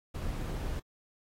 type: noise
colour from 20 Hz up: brown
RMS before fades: -35 dBFS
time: 0.14-0.8 s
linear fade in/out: 10 ms
effects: AAC 48 kbps